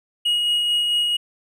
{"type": "tone with tremolo", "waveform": "triangle", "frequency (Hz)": 2889, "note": "F#7", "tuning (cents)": -42, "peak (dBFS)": -15, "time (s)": [0.25, 1.17], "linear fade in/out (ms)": 10, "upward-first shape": "sine", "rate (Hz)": 4.5, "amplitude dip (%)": 25, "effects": []}